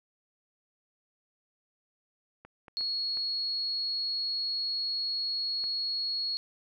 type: clicks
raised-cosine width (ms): 0.5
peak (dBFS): -33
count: 5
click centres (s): 2.45 / 2.682 / 2.809 / 3.172 / 5.64
type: tone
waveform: sine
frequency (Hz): 4330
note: C#8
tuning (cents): -41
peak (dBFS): -29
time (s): 2.77-6.37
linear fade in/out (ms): 0
effects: none

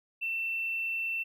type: tone with hard clipping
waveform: triangle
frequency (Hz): 2685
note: E7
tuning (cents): +31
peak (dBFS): -30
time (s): 0.21-1.24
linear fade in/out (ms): 20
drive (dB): 3
effects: none

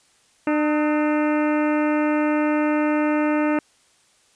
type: harmonic tone with a mistuned harmonic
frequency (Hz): 300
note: D4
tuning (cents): +37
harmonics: 1 / 2 / 3 / 4 / 5 / 6 / 7 / 8 / 9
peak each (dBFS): -19 / -25 / -29 / -31 / -33 / -35 / -36 / -37 / -38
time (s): 0.47-3.59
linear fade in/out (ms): 2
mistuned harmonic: 4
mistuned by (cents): +82
effects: white hiss -59 dBFS RMS until 4.35 s + resampled to 22050 Hz

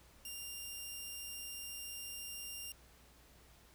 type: tone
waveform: 10% pulse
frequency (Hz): 2794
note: F7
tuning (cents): 0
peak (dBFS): -35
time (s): 0.25-2.72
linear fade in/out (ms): 2
effects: added 60 Hz sine -65 dBFS peak until 3.74 s + pink hiss -64 dBFS RMS until 3.74 s

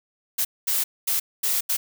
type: noise bursts at uneven times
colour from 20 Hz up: blue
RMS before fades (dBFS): -23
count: 5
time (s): 0.38-0.45 / 0.67-0.84 / 1.07-1.2 / 1.43-1.61 / 1.69-1.77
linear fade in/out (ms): 10
effects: none

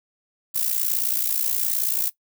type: noise with amplitude modulation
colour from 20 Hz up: violet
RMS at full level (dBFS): -20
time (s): 0.54-2.1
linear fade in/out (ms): 20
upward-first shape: sine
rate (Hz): 58.8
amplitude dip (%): 75
effects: noise-tail reverb RT60 0.1 s tail -18 dB re dry

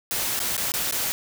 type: noise with dropouts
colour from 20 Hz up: white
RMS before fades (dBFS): -26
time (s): 0.11-1.12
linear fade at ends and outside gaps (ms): 0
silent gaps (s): 0.392-0.401 / 0.567-0.578 / 0.719-0.739 / 0.911-0.924
effects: none

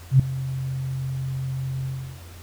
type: tone with ADSR envelope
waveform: sine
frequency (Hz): 132.6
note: C3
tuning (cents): +23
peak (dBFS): -8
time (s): 0.11-2.22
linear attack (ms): 85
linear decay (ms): 3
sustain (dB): -17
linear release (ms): 360
effects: added 87 Hz sine -40 dBFS peak until 2.42 s + pink hiss -47 dBFS RMS until 2.42 s

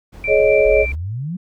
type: noise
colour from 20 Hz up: brown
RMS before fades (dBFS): -34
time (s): 0.12-0.96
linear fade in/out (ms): 20
type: tone with tremolo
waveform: sine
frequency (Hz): 2349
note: D7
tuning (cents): 0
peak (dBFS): -19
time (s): 0.24-0.92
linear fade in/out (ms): 2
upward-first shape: sine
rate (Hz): 4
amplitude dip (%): 45
type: chord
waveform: sine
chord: Ab suspended fourth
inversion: none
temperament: equal with one note detuned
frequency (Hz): 424 / 554.4 / 622.3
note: Ab4 / Db5 / Eb5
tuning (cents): +36 / 0 / 0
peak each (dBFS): -15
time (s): 0.27-0.86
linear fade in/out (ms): 50
type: exponential sweep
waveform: sine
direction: up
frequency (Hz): 38.89 to 190.7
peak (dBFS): -22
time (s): 0.65-1.37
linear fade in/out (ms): 10
effects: none

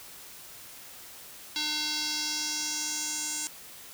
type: tone with band-pass filter sweep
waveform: square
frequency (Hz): 302.4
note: D#4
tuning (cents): -49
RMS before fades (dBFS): -32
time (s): 1.56-3.47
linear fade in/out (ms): 0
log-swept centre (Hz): 4200 to 7500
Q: 2.8
effects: white hiss -47 dBFS RMS until 3.93 s

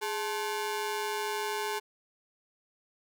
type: ring-modulated tone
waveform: sawtooth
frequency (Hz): 645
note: E5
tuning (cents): -38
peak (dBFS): -24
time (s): 0.01-1.8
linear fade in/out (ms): 20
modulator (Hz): 229
effects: none

